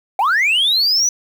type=linear sweep; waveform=sine; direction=up; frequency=722 to 6020 Hz; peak=-10 dBFS; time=0.19-1.09 s; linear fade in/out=2 ms; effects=tanh soft clip ceiling -11 dBFS + 7-bit